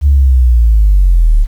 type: linear sweep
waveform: sine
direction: down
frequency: 73 to 34.87 Hz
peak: -3 dBFS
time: 0.01-1.47 s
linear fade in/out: 50 ms
effects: tanh soft clip ceiling 0 dBFS + 7-bit